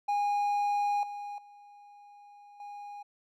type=tone with level steps; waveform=triangle; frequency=819 Hz; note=G#5; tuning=24 cents flat; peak=-24 / -35 / -49 / -39 dBFS; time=0.08-3.03 s; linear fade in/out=10 ms; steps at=1.03 / 1.38 / 2.6 s; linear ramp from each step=2 ms; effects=none